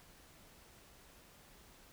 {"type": "silence", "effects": ["pink hiss -61 dBFS RMS until 1.92 s"]}